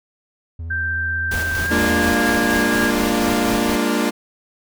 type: tone with vibrato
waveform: triangle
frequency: 82.4 Hz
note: E2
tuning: in tune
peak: -24 dBFS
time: 0.59-2.12 s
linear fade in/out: 5 ms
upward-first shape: triangle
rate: 16 Hz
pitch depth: 47 cents each way
type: tone with pitch glide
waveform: sine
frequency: 1568 to 1635.5 Hz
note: G6 to G#6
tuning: 0 to -27 cents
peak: -20 dBFS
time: 0.7-2.91 s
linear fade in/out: 10 ms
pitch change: +73 cents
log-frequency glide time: 1.61-1.74 s
type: noise with tremolo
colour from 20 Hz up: pink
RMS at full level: -27 dBFS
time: 1.31-3.76 s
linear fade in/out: 5 ms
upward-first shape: square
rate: 4.2 Hz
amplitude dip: 35%
type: chord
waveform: sawtooth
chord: Bb dominant seventh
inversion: third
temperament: equal with one note detuned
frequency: 204 / 233.1 / 293.7 / 349.2 Hz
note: Ab3 / Bb3 / D4 / F4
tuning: -31 / 0 / 0 / 0 cents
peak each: -20 / -17 / -18 / -20 dBFS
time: 1.7-4.11 s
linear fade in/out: 20 ms
effects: none